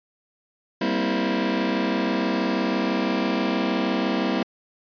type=chord; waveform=sawtooth; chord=C dominant seventh; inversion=second; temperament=just; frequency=196.22 / 235.5 / 261.6 / 327 Hz; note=G3 / Bb3 / C4 / E4; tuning=+2 / +18 / 0 / -14 cents; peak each=-23 dBFS; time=0.81-4.43 s; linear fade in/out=5 ms; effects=resampled to 11025 Hz